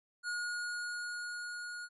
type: tone with level ramp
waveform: square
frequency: 1441 Hz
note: F#6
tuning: 46 cents flat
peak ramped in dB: -35 to -42 dBFS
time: 0.23-1.89 s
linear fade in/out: 50 ms
effects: resampled to 24000 Hz